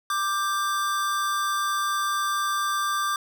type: tone pair together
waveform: square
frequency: 1180.7 / 1576 Hz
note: D6 / G6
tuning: +9 / +9 cents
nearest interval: perfect fourth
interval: 500 cents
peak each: -25 / -31 dBFS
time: 0.1-3.16 s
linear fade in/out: 2 ms
effects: none